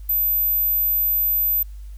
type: tone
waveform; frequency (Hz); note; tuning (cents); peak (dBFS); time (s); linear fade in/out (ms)
sine; 13700; A9; -47; -17; 0.09-1.63; 5
effects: added 50 Hz sine -33 dBFS peak until 1.97 s + white hiss -59 dBFS RMS until 1.97 s